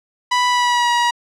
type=tone with pitch glide; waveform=sawtooth; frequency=987.8 to 958 Hz; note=B5 to A#5; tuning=0 to +47 cents; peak=-10 dBFS; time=0.31-1.11 s; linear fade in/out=10 ms; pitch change=-53 cents; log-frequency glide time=0.48-0.9 s; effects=low-pass 6000 Hz 12 dB/octave